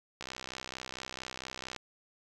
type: click train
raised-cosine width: 0.2 ms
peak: -22 dBFS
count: 101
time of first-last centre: 0.21-1.763 s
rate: 64.4 Hz
effects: none